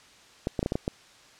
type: clicks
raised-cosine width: 2 ms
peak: -13 dBFS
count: 7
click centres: 0.471 / 0.592 / 0.629 / 0.661 / 0.721 / 0.755 / 0.879 s
effects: white hiss -54 dBFS RMS until 1.39 s + low-pass 6000 Hz 12 dB/octave